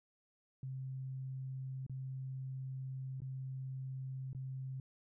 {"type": "tone with dropouts", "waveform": "sine", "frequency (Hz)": 131.9, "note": "C3", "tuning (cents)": 14, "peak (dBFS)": -40, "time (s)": [0.63, 4.8], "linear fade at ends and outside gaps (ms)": 2, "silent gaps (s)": [[1.865, 1.896], [3.204, 3.218], [4.331, 4.348]], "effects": []}